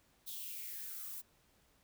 violet noise with high-pass filter sweep, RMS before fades -45 dBFS, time 0.26-1.22 s, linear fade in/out 20 ms, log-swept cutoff 3700 to 940 Hz, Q 4.9, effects pink hiss -71 dBFS RMS until 1.83 s

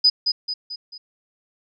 sine tone with echo, 4981 Hz, D#8, 1 cent sharp, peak -11 dBFS, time 0.04-0.1 s, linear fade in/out 10 ms, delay 220 ms, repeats 4, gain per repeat -6 dB, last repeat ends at 0.98 s, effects none

